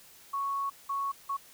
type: tone bursts at uneven times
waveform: sine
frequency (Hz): 1108.7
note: C#6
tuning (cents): 0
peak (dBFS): -29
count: 3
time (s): 0.33-0.7 / 0.89-1.12 / 1.29-1.37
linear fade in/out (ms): 10
effects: white hiss -55 dBFS RMS until 1.53 s